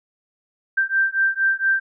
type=beating tone pair; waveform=sine; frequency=1568 / 1572.3 Hz; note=G6 / G6; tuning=0 / +5 cents; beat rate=4.3 Hz; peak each=-20 dBFS; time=0.77-1.8 s; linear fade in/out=10 ms; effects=none